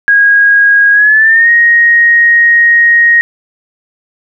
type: tone with pitch glide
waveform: sine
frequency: 1641 to 1874.2 Hz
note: G#6 to A#6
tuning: -21 to +9 cents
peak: -3 dBFS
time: 0.08-3.21 s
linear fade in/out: 0 ms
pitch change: +230 cents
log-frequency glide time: 0.92-1.5 s
effects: none